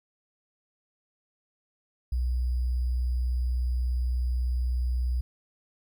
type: tone with sample-and-hold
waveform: sine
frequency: 61.74 Hz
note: B1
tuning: in tune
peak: -24 dBFS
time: 2.12-5.21 s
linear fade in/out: 5 ms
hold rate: 4900 Hz
effects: none